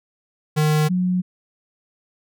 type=tone pair in turn; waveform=square / sine; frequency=152.9 / 181.83 Hz; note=D#3 / F#3; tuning=-30 / -30 cents; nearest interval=minor third; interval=300 cents; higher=second; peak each=-16 / -17 dBFS; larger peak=first; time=0.56-0.89 / 0.89-1.22 s; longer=neither; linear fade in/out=20 ms; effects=none